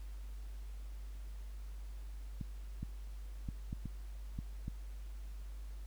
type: clicks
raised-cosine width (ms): 5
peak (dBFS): -28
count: 7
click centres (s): 2.412 / 2.83 / 3.488 / 3.729 / 3.857 / 4.389 / 4.681
effects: added 50 Hz sine -43 dBFS peak until 5.86 s + pink hiss -64 dBFS RMS until 5.86 s